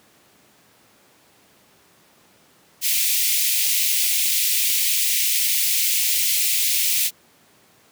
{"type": "high-pass noise", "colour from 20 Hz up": "white", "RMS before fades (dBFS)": -20, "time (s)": [2.81, 7.11], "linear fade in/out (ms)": 50, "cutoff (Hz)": 2100, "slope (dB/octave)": 48, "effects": ["pink hiss -55 dBFS RMS until 7.91 s", "high-pass 150 Hz 12 dB/octave"]}